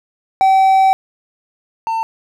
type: tone pair in turn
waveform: triangle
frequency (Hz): 768 / 900.5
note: G5 / A5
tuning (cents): -36 / +40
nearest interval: minor third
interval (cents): 276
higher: second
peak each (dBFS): -6 / -14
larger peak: first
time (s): 0.41-0.93 / 1.87-2.03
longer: first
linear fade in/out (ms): 0
effects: none